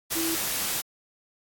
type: tone in noise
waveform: sine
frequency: 329.6 Hz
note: E4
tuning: in tune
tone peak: -28 dBFS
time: 0.15-0.36 s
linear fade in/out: 20 ms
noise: white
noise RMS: -28 dBFS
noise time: 0.1-0.82 s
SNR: -3 dB
effects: AAC 64 kbps